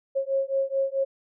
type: beating tone pair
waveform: sine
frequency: 540 / 544.6 Hz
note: C#5 / C#5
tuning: -45 / -31 cents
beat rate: 4.6 Hz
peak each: -26 dBFS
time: 0.15-1.05 s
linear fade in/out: 20 ms
effects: none